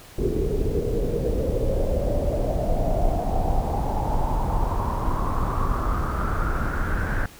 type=noise with low-pass filter sweep; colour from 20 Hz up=brown; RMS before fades=-23 dBFS; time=0.18-7.26 s; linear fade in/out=5 ms; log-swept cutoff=390 to 1600 Hz; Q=6.6; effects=pink hiss -46 dBFS RMS until 7.39 s